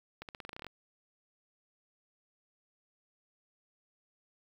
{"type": "accelerating click train", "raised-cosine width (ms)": 0.3, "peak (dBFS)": -27, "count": 12, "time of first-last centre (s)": [0.22, 0.667], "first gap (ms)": 68, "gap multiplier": 0.89, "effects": ["9-bit"]}